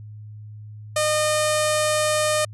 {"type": "tone with low-pass filter", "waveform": "sawtooth", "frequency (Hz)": 610, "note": "D#5", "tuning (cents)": -34, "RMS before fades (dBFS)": -21, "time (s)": [0.96, 2.45], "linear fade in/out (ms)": 5, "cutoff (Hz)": 9300, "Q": 2.8, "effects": ["added 106 Hz sine -36 dBFS peak until 2.53 s"]}